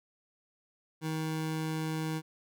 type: tone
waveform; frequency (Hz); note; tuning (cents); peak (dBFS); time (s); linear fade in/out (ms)
25% pulse; 158.1; D#3; +28; -28; 1.01-2.22; 50
effects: none